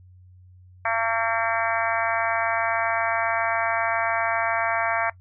harmonic tone, 227.3 Hz, A#3, 43 cents flat, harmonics 3 / 4 / 5 / 6 / 7 / 8 / 9 / 10, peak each -27 / -28 / -29 / -30 / -30 / -31 / -32 / -32 dBFS, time 0.85-5.1 s, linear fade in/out 5 ms, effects noise-tail reverb RT60 0.1 s tail -19 dB re dry + added 91 Hz sine -47 dBFS peak until 5.2 s

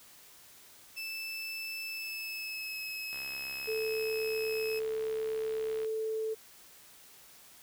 30% pulse tone with pitch glide, 2637 to 2574 Hz, E7 to E7, 0 to -42 cents, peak -34 dBFS, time 0.96-4.8 s, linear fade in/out 20 ms, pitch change -42 cents, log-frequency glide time 1.83-2.81 s
click train, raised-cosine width 0.3 ms, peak -32 dBFS, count 186, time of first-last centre 3.13-5.847 s, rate 68.1 Hz
sine tone, 440 Hz, A4, in tune, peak -31 dBFS, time 3.67-6.35 s, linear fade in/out 20 ms
effects white hiss -56 dBFS RMS until 7.62 s

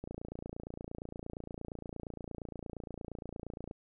click train, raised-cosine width 2 ms, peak -28 dBFS, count 106, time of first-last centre 0.04-3.711 s, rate 28.6 Hz, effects none

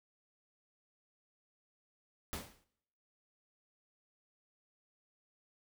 pink noise with exponential decay, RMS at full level -38 dBFS, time 2.33-2.64 s, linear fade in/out 0 ms, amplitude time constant 66 ms, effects noise-tail reverb RT60 0.8 s tail -22 dB re dry

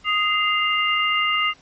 sine tone cluster, 1247 / 2078 / 2806 Hz, D#6 / C7 / F7, +3 / -12 / +8 cents, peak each -22 dBFS, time 0.04-1.54 s, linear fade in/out 50 ms, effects pink hiss -53 dBFS RMS until 1.61 s + MP3 32 kbps

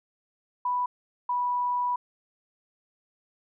sine tone pair in turn, 987.8 / 981.5 Hz, B5 / B5, 0 / -11 cents, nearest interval unison, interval 11 cents, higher first, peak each -24 dBFS, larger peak neither, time 0.65-0.86 / 1.29-1.96 s, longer second, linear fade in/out 5 ms, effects none

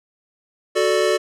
square chord, D major, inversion first, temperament equal, 370 / 440 / 587.3 Hz, F#4 / A4 / D5, 0 / 0 / 0 cents, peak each -21 dBFS, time 0.75-1.18 s, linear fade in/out 20 ms, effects low-pass 9000 Hz 12 dB/octave

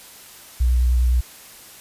sine tone with vibrato, 61.6 Hz, B1, 4 cents flat, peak -14 dBFS, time 0.6-1.21 s, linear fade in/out 10 ms, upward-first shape triangle, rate 9.8 Hz, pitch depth 31 cents each way, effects white hiss -43 dBFS RMS until 1.8 s + resampled to 32000 Hz

